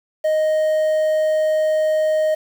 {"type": "tone with quantisation", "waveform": "triangle", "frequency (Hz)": 622.3, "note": "D#5", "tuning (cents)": 0, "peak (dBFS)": -13, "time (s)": [0.24, 2.35], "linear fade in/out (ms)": 10, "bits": 7, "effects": []}